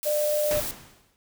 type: noise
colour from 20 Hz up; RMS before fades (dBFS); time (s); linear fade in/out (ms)
blue; -32; 0.03-0.71; 0
type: tone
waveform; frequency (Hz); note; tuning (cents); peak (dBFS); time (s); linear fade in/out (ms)
sine; 598; D5; +31; -22; 0.05-0.61; 20
type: noise with exponential decay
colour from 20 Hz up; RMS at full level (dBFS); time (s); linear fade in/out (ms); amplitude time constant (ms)
pink; -29; 0.51-1.16; 0; 140
effects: none